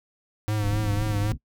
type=tone with vibrato; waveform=square; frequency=104.4 Hz; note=G#2; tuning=10 cents sharp; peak=-24 dBFS; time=0.48-1.32 s; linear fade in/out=0 ms; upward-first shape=sine; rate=3.9 Hz; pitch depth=50 cents each way
type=low-pass noise; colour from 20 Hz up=pink; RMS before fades=-31 dBFS; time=0.59-1.38 s; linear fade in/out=50 ms; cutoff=240 Hz; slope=24 dB/octave
effects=noise-tail reverb RT60 0.1 s tail -24 dB re dry